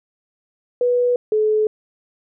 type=tone pair in turn; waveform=sine; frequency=490 / 429.5 Hz; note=B4 / A4; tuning=-14 / -42 cents; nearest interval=major second; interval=228 cents; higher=first; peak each=-14 dBFS; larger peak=neither; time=0.81-1.16 / 1.32-1.67 s; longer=neither; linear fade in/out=2 ms; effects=none